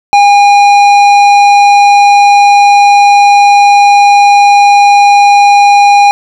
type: tone with tanh clipping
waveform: sine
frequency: 812 Hz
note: G#5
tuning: 39 cents flat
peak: -3 dBFS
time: 0.13-6.11 s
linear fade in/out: 0 ms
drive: 13 dB
effects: none